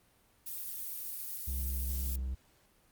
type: noise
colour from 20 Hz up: violet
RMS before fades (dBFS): -40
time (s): 0.46-2.16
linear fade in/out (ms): 5
type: tone with vibrato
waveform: triangle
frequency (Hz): 65.41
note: C2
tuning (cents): 0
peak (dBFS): -31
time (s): 1.47-2.35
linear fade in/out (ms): 10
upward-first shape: sine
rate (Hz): 2.2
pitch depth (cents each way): 21
effects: pink hiss -67 dBFS RMS until 2.91 s + Opus 32 kbps